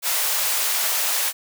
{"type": "high-pass noise", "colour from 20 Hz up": "white", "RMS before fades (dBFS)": -22, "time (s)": [0.02, 1.33], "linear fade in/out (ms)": 50, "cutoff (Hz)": 540, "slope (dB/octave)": 24, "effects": []}